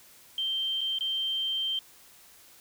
sine tone with dropouts, 3140 Hz, G7, 2 cents sharp, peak -27 dBFS, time 0.38-1.79 s, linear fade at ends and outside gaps 2 ms, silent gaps 0.809-0.813 / 0.986-1.008 s, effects white hiss -55 dBFS RMS until 2.6 s

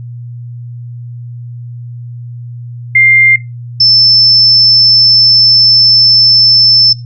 sine tone pair in turn, 2100 / 5292 Hz, C7 / E8, +6 / +6 cents, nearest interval octave + major third, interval 1600 cents, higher second, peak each -3 dBFS, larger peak neither, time 2.95-3.36 / 3.8-6.93 s, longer second, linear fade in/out 5 ms, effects noise-tail reverb RT60 0.2 s tail -17 dB re dry + added 120 Hz sine -22 dBFS peak until 7.05 s

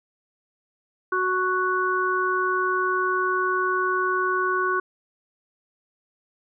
harmonic tone, 370 Hz, F#4, in tune, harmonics 1 / 3 / 4, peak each -26 / -24 / -25 dBFS, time 1.12-4.8 s, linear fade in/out 5 ms, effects none

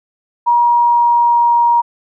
sine tone with pitch glide, 953 to 945.9 Hz, A#5 to A#5, +38 to +25 cents, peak -8 dBFS, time 0.46-1.82 s, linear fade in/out 20 ms, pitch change -13 cents, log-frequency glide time 0.63-1.57 s, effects none

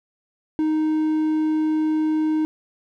triangle tone, 311.1 Hz, D#4, in tune, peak -16 dBFS, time 0.59-2.45 s, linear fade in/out 0 ms, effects none

